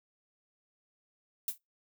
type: noise with exponential decay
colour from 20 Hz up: violet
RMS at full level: -28 dBFS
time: 1.48-1.58 s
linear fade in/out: 2 ms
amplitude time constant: 21 ms
effects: noise-tail reverb RT60 0.2 s tail -25 dB re dry